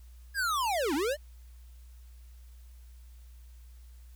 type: linear two-way sweep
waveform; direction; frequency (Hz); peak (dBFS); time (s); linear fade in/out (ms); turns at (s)
square; down then up; 1679 to 258.9 to 624; -28; 0.34-1.17; 50; 0.94
effects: added 60 Hz sine -48 dBFS peak until 4.15 s + white hiss -66 dBFS RMS until 4.15 s